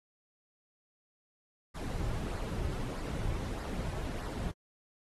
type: noise with flanger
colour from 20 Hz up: brown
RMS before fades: -36 dBFS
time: 1.74-4.52 s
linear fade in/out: 20 ms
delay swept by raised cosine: 0.31 to 4.31 ms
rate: 1.6 Hz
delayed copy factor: -0.5
effects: AAC 32 kbps